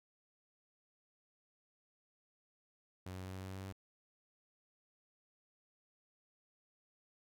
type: tone with pitch steps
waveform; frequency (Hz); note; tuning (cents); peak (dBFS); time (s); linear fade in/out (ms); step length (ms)
sawtooth; 92.5 / 93.09 / 93.68 / 94.28 / 94.88 / 95.49 / 96.09; F#2 / F#2 / F#2 / F#2 / F#2 / G2 / G2; 0 / +11 / +22 / +33 / +44 / -45 / -34; -40; 3.06-3.725; 5; 95
effects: none